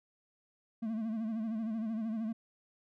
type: tone with vibrato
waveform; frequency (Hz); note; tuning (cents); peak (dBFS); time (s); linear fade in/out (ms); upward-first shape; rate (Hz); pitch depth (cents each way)
triangle; 221.9; A3; +15; -31; 0.82-2.33; 10; sine; 13; 72
effects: none